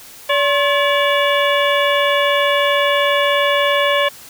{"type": "harmonic tone with a mistuned harmonic", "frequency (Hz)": 573, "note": "D5", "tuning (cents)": -43, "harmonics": [1, 2, 3, 4, 5, 6], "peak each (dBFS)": [-16, -19, -21, -22, -23, -24], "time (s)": [0.29, 4.09], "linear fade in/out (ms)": 10, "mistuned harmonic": 2, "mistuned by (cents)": -110, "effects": ["white hiss -39 dBFS RMS until 4.29 s"]}